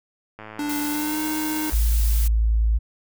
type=click train; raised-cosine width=0.5 ms; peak=-23 dBFS; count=146; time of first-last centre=0.39-1.733 s; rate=108 Hz
type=tone with pitch glide; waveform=square; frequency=293.7 to 308.5 Hz; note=D4 to D#4; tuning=0 to -15 cents; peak=-25 dBFS; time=0.59-1.7 s; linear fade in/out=2 ms; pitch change=+85 cents; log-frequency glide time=0.86-1.21 s
type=noise; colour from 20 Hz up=blue; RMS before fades=-31 dBFS; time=0.69-2.28 s; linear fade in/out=5 ms
type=tone; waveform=sine; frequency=55.2 Hz; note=A1; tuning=6 cents sharp; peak=-16 dBFS; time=1.72-2.79 s; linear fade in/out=20 ms
effects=none